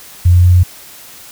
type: tone with pitch steps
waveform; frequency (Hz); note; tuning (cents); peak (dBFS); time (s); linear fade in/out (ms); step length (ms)
sine; 88 / 88.51 / 89.02 / 89.54 / 90.06; F2 / F2 / F2 / F2 / F#2; +14 / +24 / +34 / +44 / -46; -4; 0.25-0.635; 10; 77
effects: white hiss -36 dBFS RMS until 1.31 s